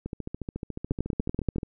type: two click trains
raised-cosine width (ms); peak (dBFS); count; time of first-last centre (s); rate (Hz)
3; -13 / -20; 8 / 23; 0.91-1.583 / 0.06-1.631; 10.4 / 14
effects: none